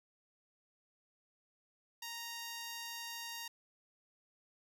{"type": "tone with notch filter", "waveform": "5% pulse", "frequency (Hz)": 932.3, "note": "A#5", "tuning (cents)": 0, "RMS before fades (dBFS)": -45, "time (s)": [2.02, 3.48], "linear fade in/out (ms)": 5, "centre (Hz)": 9000, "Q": 1.5, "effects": []}